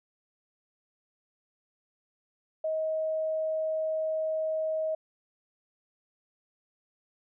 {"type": "tone", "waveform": "sine", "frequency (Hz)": 632, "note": "D#5", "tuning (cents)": 27, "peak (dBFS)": -27, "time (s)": [2.64, 4.95], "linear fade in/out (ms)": 5, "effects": []}